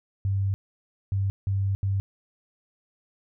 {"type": "tone bursts at uneven times", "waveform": "sine", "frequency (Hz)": 98, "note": "G2", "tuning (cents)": 0, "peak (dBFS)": -22, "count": 4, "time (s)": [[0.25, 0.54], [1.12, 1.3], [1.47, 1.75], [1.83, 2]], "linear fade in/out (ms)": 0, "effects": []}